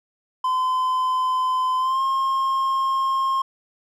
triangle tone with pitch glide, 1024 to 1069.3 Hz, C6 to C6, -38 to +37 cents, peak -17 dBFS, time 0.44-3.42 s, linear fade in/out 5 ms, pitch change +75 cents, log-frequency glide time 1.78-2.02 s, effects none

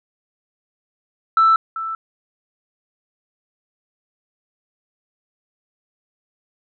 sine tone with echo, 1324 Hz, E6, 7 cents sharp, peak -9 dBFS, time 1.37-1.56 s, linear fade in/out 2 ms, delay 390 ms, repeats 1, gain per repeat -14 dB, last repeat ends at 1.95 s, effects tanh soft clip ceiling -7 dBFS

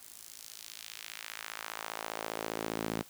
sawtooth tone with high-pass filter sweep, 55 Hz, A1, in tune, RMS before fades -41 dBFS, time 0-3.03 s, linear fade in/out 20 ms, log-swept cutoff 9700 to 210 Hz, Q 1.1, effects white hiss -56 dBFS RMS until 3.09 s

